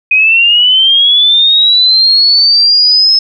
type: linear sweep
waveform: sine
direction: up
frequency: 2489 to 5210 Hz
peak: -4 dBFS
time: 0.11-3.19 s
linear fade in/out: 5 ms
effects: none